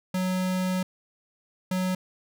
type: tone pair in turn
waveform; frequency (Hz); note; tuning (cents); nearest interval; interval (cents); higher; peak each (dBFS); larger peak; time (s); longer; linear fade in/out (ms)
square; 184.8 / 184.8; F#3 / F#3; -2 / -2; unison; 0; neither; -25; neither; 0.14-0.83 / 1.71-1.95; first; 5
effects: none